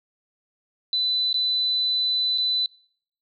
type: tone with dropouts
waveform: sine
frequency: 4000 Hz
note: B7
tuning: 21 cents sharp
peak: -20 dBFS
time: 0.93-2.66 s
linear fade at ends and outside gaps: 1 ms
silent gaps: 1.329-1.342 / 2.377-2.382 s
effects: noise-tail reverb RT60 0.6 s tail -24 dB re dry